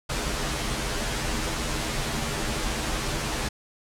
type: noise with comb filter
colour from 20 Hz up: pink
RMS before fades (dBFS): -28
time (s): 0.09-3.49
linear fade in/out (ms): 10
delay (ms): 11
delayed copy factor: -0.9
effects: low-pass 9000 Hz 12 dB/octave